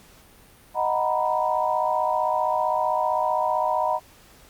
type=chord; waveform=sine; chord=B major seventh; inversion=first; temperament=equal; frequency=622.3 / 740 / 932.3 / 987.8 Hz; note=D#5 / F#5 / A#5 / B5; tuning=0 / 0 / 0 / 0 cents; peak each=-26 / -26 / -26 / -26 dBFS; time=0.74-4 s; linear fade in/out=50 ms; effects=pink hiss -52 dBFS RMS until 4.49 s + Opus 48 kbps